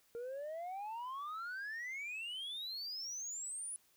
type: exponential sweep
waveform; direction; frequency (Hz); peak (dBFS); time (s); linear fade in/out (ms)
sine; up; 460.3 to 10090; -38; 0.15-3.76; 0
effects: tanh soft clip ceiling -40 dBFS + white hiss -71 dBFS RMS until 3.96 s